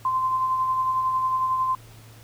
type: tone with tremolo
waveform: sine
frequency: 1038 Hz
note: C6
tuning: 14 cents flat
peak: -19 dBFS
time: 0.05-1.75 s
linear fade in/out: 2 ms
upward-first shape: sine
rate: 11 Hz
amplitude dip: 35%
effects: added 112 Hz sine -46 dBFS peak until 2.23 s + pink hiss -51 dBFS RMS until 2.23 s